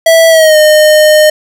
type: tone with pitch glide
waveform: square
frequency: 656 to 612.1 Hz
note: E5 to D#5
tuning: -9 to -28 cents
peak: -3 dBFS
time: 0.06-1.3 s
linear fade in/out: 5 ms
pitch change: -119 cents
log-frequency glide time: 0.29-0.57 s
effects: none